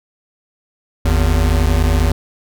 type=tone pair together; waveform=square; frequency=51.15 / 81.2 Hz; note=G#1 / E2; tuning=-26 / -26 cents; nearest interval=minor sixth; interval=800 cents; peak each=-15 dBFS; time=1.05-2.12 s; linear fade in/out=5 ms; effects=none